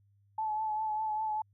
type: tone with vibrato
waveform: sine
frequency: 864 Hz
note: A5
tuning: 32 cents flat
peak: -30 dBFS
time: 0.38-1.42 s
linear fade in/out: 5 ms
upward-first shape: triangle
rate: 5 Hz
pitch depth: 35 cents each way
effects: added 100 Hz sine -64 dBFS peak until 1.53 s